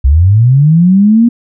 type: linear sweep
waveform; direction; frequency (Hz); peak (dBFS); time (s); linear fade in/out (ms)
sine; up; 61.6 to 240.4; -3; 0.04-1.29; 10
effects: none